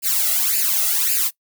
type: noise with flanger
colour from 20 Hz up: blue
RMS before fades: -19 dBFS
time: 0.02-1.31 s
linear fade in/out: 50 ms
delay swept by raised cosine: 0.42 to 1.52 ms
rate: 1.8 Hz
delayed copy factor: +0.9
effects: noise-tail reverb RT60 0.1 s tail -21 dB re dry